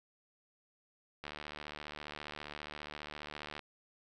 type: click train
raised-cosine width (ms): 0.3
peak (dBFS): -27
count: 177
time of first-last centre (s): 1.24-3.593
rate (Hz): 74.8
effects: none